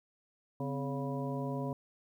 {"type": "harmonic tone with a mistuned harmonic", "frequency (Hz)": 140, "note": "C#3", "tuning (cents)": 18, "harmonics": [1, 2, 3, 4, 5, 7], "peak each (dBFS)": [-37, -38, -43, -42, -46, -44], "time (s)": [0.6, 1.73], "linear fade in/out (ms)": 2, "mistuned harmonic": 2, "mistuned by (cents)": -130, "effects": ["11-bit"]}